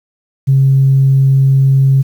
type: tone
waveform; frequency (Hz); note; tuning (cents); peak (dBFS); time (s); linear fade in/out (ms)
sine; 135.3; C#3; -42; -5; 0.47-2.03; 20
effects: tanh soft clip ceiling -1 dBFS + 7-bit